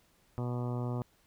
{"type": "harmonic tone", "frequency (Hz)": 122.4, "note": "B2", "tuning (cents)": -15, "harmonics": [1, 2, 3, 4, 5, 6, 7, 8, 9, 10], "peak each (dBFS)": [-33, -39, -43, -45, -47, -49, -50, -51, -52, -53], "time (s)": [0.38, 1.02], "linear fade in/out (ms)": 0, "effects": ["pink hiss -68 dBFS RMS until 1.26 s"]}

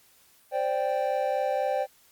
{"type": "chord", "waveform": "triangle", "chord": "C suspended second", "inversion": "none", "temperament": "equal", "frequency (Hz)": [523.3, 587.3, 784], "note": ["C5", "D5", "G5"], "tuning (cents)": [0, 0, 0], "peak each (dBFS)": -27, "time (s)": [0.51, 1.87], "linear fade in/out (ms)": 50, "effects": ["white hiss -60 dBFS RMS until 2.11 s", "Opus 48 kbps"]}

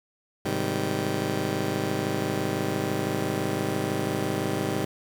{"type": "chord", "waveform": "15% pulse", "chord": "Ab major seventh", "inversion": "none", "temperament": "just", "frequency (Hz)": [103.83, 129.78, 155.74, 194.67], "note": ["Ab2", "C3", "Eb3", "G3"], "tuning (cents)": [0, -14, 2, -12], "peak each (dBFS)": -26, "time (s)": [0.45, 4.85], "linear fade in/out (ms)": 5, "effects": ["8-bit"]}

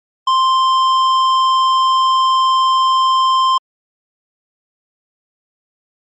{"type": "tone with tanh clipping", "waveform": "sine", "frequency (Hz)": 1046.5, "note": "C6", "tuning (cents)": 0, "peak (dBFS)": -12, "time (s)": [0.27, 3.58], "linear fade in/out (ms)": 5, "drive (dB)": 16, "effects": ["low-pass 5000 Hz 12 dB/octave", "MP3 48 kbps"]}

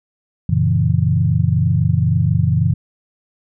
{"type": "chord", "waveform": "sine", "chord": "F# dominant seventh", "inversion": "none", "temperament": "equal", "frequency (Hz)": [92.5, 116.54, 138.59, 164.81], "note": ["F#2", "A#2", "C#3", "E3"], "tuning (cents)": [0, 0, 0, 0], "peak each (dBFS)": -18, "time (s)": [0.49, 2.74], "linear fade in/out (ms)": 5, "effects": []}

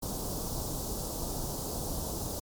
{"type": "band-stop noise", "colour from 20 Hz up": "pink", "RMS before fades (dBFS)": -35, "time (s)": [0.02, 2.4], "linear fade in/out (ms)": 10, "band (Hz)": [960, 4700], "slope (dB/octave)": 24, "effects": ["MP3 96 kbps"]}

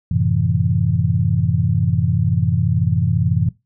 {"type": "chord", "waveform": "sine", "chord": "F# half-diminished seventh", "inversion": "none", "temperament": "equal with one note detuned", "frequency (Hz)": [92.5, 110.57, 130.81, 164.81], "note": ["F#2", "A2", "C3", "E3"], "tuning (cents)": [0, 9, 0, 0], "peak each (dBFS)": -20, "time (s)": [0.11, 3.49], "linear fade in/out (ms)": 5, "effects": ["noise-tail reverb RT60 0.2 s tail -18 dB re dry"]}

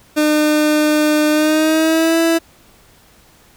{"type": "tone with pitch glide", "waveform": "30% pulse", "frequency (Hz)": [302.9, 330.3], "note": ["D#4", "E4"], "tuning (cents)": [-46, 4], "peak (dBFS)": -9, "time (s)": [0.16, 2.39], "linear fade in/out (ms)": 20, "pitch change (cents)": 150, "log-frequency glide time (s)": [1.3, 2.19], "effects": ["pink hiss -49 dBFS RMS until 3.56 s"]}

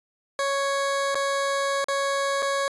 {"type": "tone with dropouts", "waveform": "20% pulse", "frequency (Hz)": 554.4, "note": "C#5", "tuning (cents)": 0, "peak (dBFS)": -18, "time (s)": [0.39, 2.68], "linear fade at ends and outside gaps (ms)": 1, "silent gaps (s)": [[1.146, 1.154], [1.843, 1.884], [2.422, 2.426]], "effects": ["resampled to 22050 Hz"]}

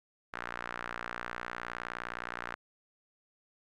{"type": "tone with band-pass filter", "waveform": "sawtooth", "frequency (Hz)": 59.5, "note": "A#1", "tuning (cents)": 36, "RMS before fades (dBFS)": -41, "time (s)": [0.33, 2.55], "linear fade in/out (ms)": 10, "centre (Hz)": 1500, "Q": 2.3, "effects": []}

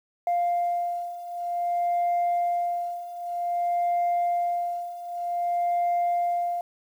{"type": "beating tone pair", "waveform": "sine", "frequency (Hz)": [698.5, 699.03], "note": ["F5", "F5"], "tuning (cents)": [0, 1], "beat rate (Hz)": 0.53, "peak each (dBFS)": [-27, -24], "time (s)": [0.27, 6.61], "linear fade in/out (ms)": 2, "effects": ["tanh soft clip ceiling -19 dBFS", "9-bit"]}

